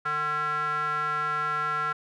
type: tone with band-pass filter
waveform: square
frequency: 150.8 Hz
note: D3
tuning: 46 cents sharp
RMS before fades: -28 dBFS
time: 0.05-1.93 s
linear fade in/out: 10 ms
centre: 1400 Hz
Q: 6.8
effects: none